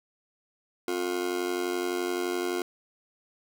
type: tone with amplitude modulation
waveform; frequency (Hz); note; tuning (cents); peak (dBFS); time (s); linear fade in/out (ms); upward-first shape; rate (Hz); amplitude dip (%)
40% pulse; 355.8; F4; +32; -23; 0.88-2.62; 2; sine; 91.7; 85
effects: none